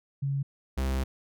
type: tone pair in turn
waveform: sine / 45% pulse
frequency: 138.59 / 65.99 Hz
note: C#3 / C2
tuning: 0 / +15 cents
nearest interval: octave + minor second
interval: 1285 cents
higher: first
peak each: -26 dBFS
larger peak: neither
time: 0.22-0.43 / 0.77-1.04 s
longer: second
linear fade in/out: 10 ms
effects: none